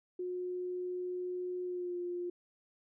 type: tone with pitch glide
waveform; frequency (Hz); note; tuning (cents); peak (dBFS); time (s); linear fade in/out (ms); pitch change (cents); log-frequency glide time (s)
sine; 361.4 to 352.9; F#4 to F4; -41 to +18; -35; 0.19-2.3; 5; -41; 1.64-1.97
effects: none